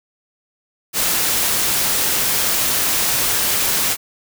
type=noise; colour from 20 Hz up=white; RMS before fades=-18 dBFS; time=0.93-3.97 s; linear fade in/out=50 ms; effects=none